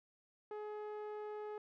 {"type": "tone with low-pass filter", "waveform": "sawtooth", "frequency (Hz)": 422.1, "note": "G#4", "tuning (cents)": 28, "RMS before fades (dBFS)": -45, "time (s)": [0.51, 1.58], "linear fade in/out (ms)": 2, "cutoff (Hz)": 1100, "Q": 0.68, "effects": []}